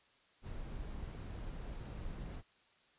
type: noise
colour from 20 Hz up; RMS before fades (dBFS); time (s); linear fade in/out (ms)
brown; -44; 0.42-2.43; 50
effects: white hiss -69 dBFS RMS until 2.98 s + resampled to 8000 Hz